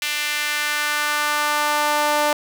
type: tone with high-pass filter sweep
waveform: sawtooth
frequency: 296.7 Hz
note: D4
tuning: 18 cents sharp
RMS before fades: -21 dBFS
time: 0.02-2.33 s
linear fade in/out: 2 ms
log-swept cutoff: 2400 to 690 Hz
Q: 1.7
effects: none